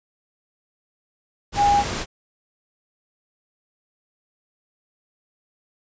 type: tone in noise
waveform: sine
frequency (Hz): 814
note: G#5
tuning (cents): -35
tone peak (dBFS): -14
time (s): 1.56-1.84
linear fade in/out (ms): 50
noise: pink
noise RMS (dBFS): -27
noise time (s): 1.52-2.06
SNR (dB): +10
effects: resampled to 16000 Hz